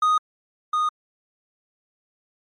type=tone pair in turn; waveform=triangle; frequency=1244 / 1234.7 Hz; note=D#6 / D#6; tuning=-1 / -14 cents; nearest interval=unison; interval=13 cents; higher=first; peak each=-14 / -17 dBFS; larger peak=first; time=0.02-0.18 / 0.73-0.89 s; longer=neither; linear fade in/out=5 ms; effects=MP3 48 kbps